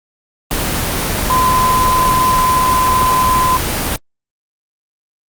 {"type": "tone in noise", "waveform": "sine", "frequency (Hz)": 1021, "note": "C6", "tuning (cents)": -43, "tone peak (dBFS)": -10, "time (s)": [1.3, 3.57], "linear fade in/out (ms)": 0, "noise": "pink", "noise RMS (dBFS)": -17, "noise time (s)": [0.51, 3.96], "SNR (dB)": 4, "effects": ["Opus 24 kbps"]}